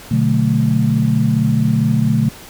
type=chord; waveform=sine; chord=B minor seventh; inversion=none; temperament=equal with one note detuned; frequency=122.33 / 146.83 / 185 / 220 Hz; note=B2 / D3 / F#3 / A3; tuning=-16 / 0 / 0 / 0 cents; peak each=-17 / -17 / -22 / -16 dBFS; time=0.11-2.29 s; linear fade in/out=5 ms; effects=pink hiss -37 dBFS RMS until 2.49 s